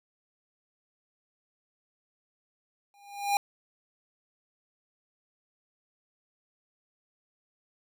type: tone with exponential growth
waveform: square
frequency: 808 Hz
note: G#5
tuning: 48 cents flat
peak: -21 dBFS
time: 2.94-3.37 s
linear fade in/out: 1 ms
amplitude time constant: 93 ms
effects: none